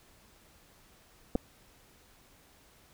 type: clicks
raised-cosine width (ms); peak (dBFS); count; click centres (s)
2; -16; 2; 1.353 / 1.357
effects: pink hiss -61 dBFS RMS until 2.93 s